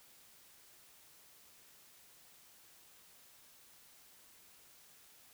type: silence
effects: white hiss -62 dBFS RMS until 5.33 s